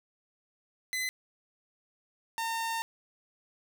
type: tone pair in turn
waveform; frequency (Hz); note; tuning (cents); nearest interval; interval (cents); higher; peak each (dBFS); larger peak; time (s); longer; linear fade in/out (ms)
sawtooth; 2024 / 910.5; B6 / A#5; +42 / -41; octave + major second; 1383; first; -27; neither; 0.93-1.09 / 2.38-2.82; second; 0
effects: none